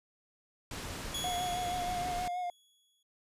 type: low-pass noise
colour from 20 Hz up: pink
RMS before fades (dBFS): -41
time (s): 0.71-2.28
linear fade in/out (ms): 2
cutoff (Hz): 9900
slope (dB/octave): 12
type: tone with exponential decay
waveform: sawtooth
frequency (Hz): 3362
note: G#7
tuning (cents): +20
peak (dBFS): -31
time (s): 1.14-3.03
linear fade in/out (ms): 5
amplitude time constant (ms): 410
type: tone with vibrato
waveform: triangle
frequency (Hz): 716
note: F5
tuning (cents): +43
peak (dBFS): -31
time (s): 1.24-2.5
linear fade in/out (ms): 2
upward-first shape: sine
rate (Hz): 6.3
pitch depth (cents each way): 30
effects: resampled to 32000 Hz